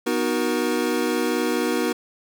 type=chord; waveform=square; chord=B major seventh; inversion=none; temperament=equal with one note detuned; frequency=246.9 / 311.1 / 370 / 473.8 Hz; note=B3 / D#4 / F#4 / A#4; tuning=0 / 0 / 0 / +28 cents; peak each=-27 dBFS; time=0.06-1.93 s; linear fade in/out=10 ms; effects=none